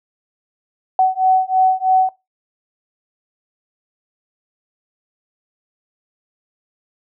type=beating tone pair; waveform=sine; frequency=750 / 753.1 Hz; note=F#5 / F#5; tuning=+23 / +30 cents; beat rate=3.1 Hz; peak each=-15 dBFS; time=0.99-2.09 s; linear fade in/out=2 ms; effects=noise-tail reverb RT60 0.2 s tail -20 dB re dry